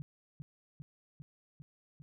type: tone with echo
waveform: sine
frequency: 146.83 Hz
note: D3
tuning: in tune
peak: -38 dBFS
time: 0-0.02 s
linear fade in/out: 0 ms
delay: 400 ms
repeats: 5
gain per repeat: -2 dB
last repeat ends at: 2.02 s
effects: none